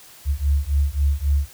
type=beating tone pair; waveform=sine; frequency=69.3 / 73 Hz; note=C#2 / D2; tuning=0 / -10 cents; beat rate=3.7 Hz; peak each=-20 dBFS; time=0.25-1.49 s; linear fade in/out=50 ms; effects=white hiss -46 dBFS RMS until 1.53 s